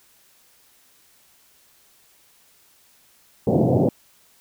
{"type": "band-pass noise", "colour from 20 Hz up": "pink", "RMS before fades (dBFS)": -18, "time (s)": [3.47, 3.89], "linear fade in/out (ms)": 2, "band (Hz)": [100, 700], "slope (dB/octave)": 48, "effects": ["white hiss -57 dBFS RMS until 4.4 s"]}